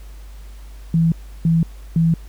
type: tone bursts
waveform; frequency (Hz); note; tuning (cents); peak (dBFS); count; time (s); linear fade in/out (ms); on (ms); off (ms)
sine; 164.81; E3; 0; -12; 3; 0.94-2.14; 2; 180; 330
effects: added 50 Hz sine -34 dBFS peak until 2.28 s + pink hiss -50 dBFS RMS until 2.28 s